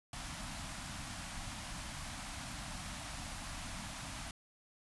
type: band-stop noise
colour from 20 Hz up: pink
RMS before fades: -44 dBFS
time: 0.13-4.31 s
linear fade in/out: 2 ms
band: 290 to 620 Hz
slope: 48 dB/octave
effects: resampled to 24000 Hz